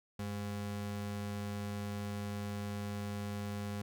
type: ring-modulated tone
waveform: square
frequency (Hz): 152.6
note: D#3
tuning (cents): -33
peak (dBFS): -35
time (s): 0.19-3.82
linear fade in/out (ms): 5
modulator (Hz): 55
effects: none